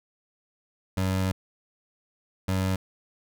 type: tone bursts at uneven times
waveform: 25% pulse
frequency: 94.3 Hz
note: F#2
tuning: 33 cents sharp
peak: -20 dBFS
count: 2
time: 0.97-1.32 / 2.48-2.76 s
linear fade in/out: 5 ms
effects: none